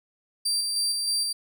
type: tone with tremolo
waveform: 30% pulse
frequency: 4699 Hz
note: D8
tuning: in tune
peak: -20 dBFS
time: 0.45-1.33 s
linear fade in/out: 10 ms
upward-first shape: square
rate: 3.2 Hz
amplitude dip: 30%
effects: none